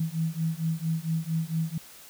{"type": "beating tone pair", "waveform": "sine", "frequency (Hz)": [160, 164.4], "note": ["D#3", "E3"], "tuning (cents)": [49, -4], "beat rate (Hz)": 4.4, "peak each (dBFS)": -29, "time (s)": [0, 1.78], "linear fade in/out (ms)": 5, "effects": ["white hiss -49 dBFS RMS until 2.09 s"]}